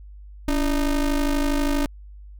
square ring-modulated tone, 154.2 Hz, D#3, 15 cents flat, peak -17 dBFS, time 0.48-1.86 s, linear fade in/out 2 ms, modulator 128 Hz, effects added 50 Hz sine -39 dBFS peak until 2.39 s

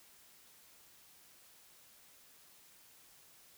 silence, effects white hiss -62 dBFS RMS until 3.57 s

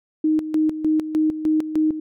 sine tone with tremolo, 311.1 Hz, D#4, in tune, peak -15 dBFS, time 0.24-2 s, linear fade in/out 5 ms, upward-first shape square, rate 3.3 Hz, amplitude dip 70%, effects none

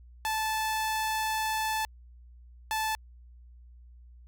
sawtooth tone pair in turn, 874 / 874 Hz, A5 / A5, -12 / -12 cents, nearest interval unison, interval 0 cents, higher neither, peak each -24 dBFS, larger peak neither, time 0.25-1.85 / 2.71-2.95 s, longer first, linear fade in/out 0 ms, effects added 60 Hz sine -49 dBFS peak until 4.27 s

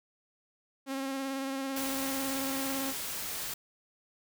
sawtooth tone with vibrato, 270 Hz, C#4, 45 cents flat, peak -29 dBFS, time 0.86-2.94 s, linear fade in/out 50 ms, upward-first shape square, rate 18 Hz, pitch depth 18 cents each way
white noise, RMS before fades -37 dBFS, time 1.76-3.54 s, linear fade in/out 5 ms
effects none

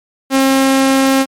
sawtooth tone, 268.3 Hz, C4, 44 cents sharp, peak -5 dBFS, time 0.3-1.26 s, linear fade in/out 50 ms, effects MP3 64 kbps

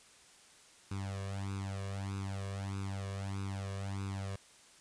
sawtooth tone with flanger, 98 Hz, G2, in tune, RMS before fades -39 dBFS, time 0.91-4.36 s, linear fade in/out 5 ms, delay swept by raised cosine 0.79 to 1.79 ms, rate 1.6 Hz, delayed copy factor +0.95, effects white hiss -60 dBFS RMS until 4.8 s + resampled to 22050 Hz

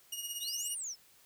15% pulse tone with tremolo, 2872 Hz, F7, 48 cents sharp, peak -28 dBFS, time 0.12-0.75 s, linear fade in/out 5 ms, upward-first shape triangle, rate 17 Hz, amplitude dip 65%
sine exponential two-way sweep, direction up then down, 3500 to 9800 to 5080 Hz, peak -37 dBFS, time 0.4-0.96 s, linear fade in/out 50 ms, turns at 0.74 s
effects white hiss -63 dBFS RMS until 1.25 s

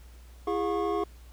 triangle tone cluster, 336.6 / 409.5 / 716 / 1094 Hz, E4 / G#4 / F5 / C#6, +36 / -24 / +43 / -23 cents, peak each -30 / -27 / -32 / -32 dBFS, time 0.47-1.04 s, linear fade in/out 5 ms, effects added 60 Hz sine -47 dBFS peak until 1.32 s + pink hiss -59 dBFS RMS until 1.32 s

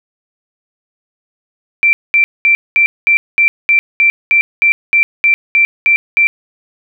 sine tone bursts, 2349 Hz, D7, in tune, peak -6 dBFS, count 15, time 1.83-6.27 s, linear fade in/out 0 ms, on 100 ms, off 210 ms, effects none

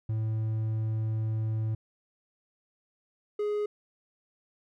triangle tone pair in turn, 110 / 416.9 Hz, A2 / G#4, 0 / +7 cents, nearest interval octave + major seventh, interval 2307 cents, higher second, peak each -25 dBFS, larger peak neither, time 0.09-1.75 / 3.39-3.66 s, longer first, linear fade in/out 5 ms, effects none

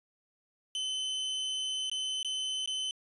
40% pulse tone with dropouts, 3045 Hz, F#7, 49 cents sharp, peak -31 dBFS, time 0.75-2.91 s, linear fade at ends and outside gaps 1 ms, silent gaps 1.898-1.915 / 2.23-2.247 / 2.66-2.675 s, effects resampled to 24000 Hz

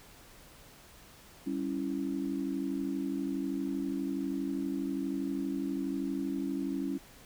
sine chord, C# diminished, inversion second, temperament equal, 196 / 277.2 / 329.6 Hz, G3 / C#4 / E4, 0 / 0 / 0 cents, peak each -38 / -33 / -37 dBFS, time 1.46-6.98 s, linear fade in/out 10 ms, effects pink hiss -55 dBFS RMS until 7.25 s

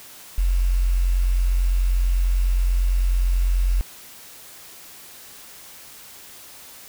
sine tone with quantisation, 44.58 Hz, F1, 36 cents sharp, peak -16 dBFS, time 0.38-3.81 s, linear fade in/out 0 ms, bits 7, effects white hiss -43 dBFS RMS until 6.88 s

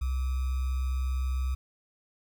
sine tone with sample-and-hold, 64.8 Hz, C2, 16 cents flat, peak -26 dBFS, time 0.01-1.55 s, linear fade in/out 10 ms, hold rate 1225 Hz, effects none

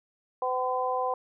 harmonic tone, 254.1 Hz, B3, 49 cents sharp, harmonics 2 / 3 / 4, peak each -30 / -30 / -30 dBFS, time 0.42-1.14 s, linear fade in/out 2 ms, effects none

